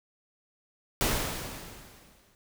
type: noise with exponential decay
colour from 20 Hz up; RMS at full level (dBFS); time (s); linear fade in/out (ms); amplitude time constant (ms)
pink; -25; 1.01-2.35; 0; 290
effects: none